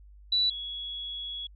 sine tone pair in turn, 3951 / 3355 Hz, B7 / G#7, 0 / +17 cents, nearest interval minor third, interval 283 cents, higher first, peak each -22 / -34 dBFS, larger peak first, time 0.32-0.5 / 0.5-1.47 s, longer second, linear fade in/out 5 ms, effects added 50 Hz sine -49 dBFS peak until 1.55 s

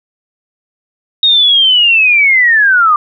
sine linear sweep, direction down, 3752 to 1174.7 Hz, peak -5 dBFS, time 1.23-2.96 s, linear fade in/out 2 ms, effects none

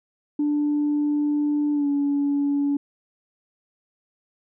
sine tone with pitch glide, 294.4 to 284.5 Hz, D4 to C#4, +4 to +45 cents, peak -18 dBFS, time 0.39-2.77 s, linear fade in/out 5 ms, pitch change -59 cents, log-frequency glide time 1.73-1.87 s, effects tanh soft clip ceiling -16 dBFS

